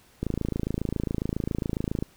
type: click train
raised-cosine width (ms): 3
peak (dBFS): -14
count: 50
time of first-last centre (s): 0.23-2.025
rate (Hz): 27.3
effects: pink hiss -58 dBFS RMS until 2.16 s